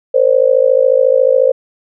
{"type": "tone with amplitude modulation", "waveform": "sine", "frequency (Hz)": 523.3, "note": "C5", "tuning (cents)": 0, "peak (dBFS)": -3, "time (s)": [0.14, 1.52], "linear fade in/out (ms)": 10, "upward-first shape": "sine", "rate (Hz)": 54.1, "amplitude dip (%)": 95, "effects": []}